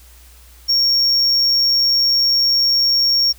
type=tone; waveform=triangle; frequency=5530 Hz; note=F8; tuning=18 cents flat; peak=-11 dBFS; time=0.68-3.33 s; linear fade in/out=20 ms; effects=added 60 Hz sine -43 dBFS peak until 3.38 s + white hiss -48 dBFS RMS until 3.38 s